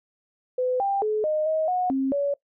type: tone with pitch steps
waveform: sine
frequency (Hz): 505 / 792 / 428.3 / 615 / 631 / 729 / 267.7 / 567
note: B4 / G5 / A4 / D#5 / D#5 / F#5 / C4 / C#5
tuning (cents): +39 / +18 / -47 / -20 / +24 / -26 / +40 / +39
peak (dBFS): -21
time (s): 0.58-2.34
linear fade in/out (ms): 5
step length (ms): 220
effects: noise-tail reverb RT60 0.1 s tail -20 dB re dry